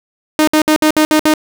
sawtooth tone bursts, 308 Hz, D#4, 17 cents flat, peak -4 dBFS, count 7, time 0.39-1.338 s, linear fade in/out 0 ms, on 84 ms, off 60 ms, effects none

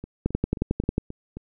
two click trains, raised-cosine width 3 ms, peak -9 / -22 dBFS, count 9 / 6, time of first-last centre 0.26-0.981 / 0.04-1.37 s, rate 11.1 / 3.76 Hz, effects none

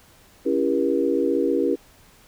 sine chord, C# diminished seventh, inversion none, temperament just, 277.2 / 332.6 / 399.1 / 479 Hz, C#4 / E4 / G4 / Bb4, 0 / +16 / +31 / +47 cents, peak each -24 dBFS, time 0.45-1.76 s, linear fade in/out 20 ms, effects pink hiss -53 dBFS RMS until 2.27 s

